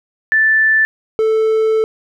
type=tone pair in turn; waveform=sine / triangle; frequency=1760 / 440 Hz; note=A6 / A4; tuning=0 / 0 cents; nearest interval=2 octaves; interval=2400 cents; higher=first; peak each=-9 dBFS; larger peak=neither; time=0.32-0.85 / 1.19-1.84 s; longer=second; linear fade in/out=0 ms; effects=none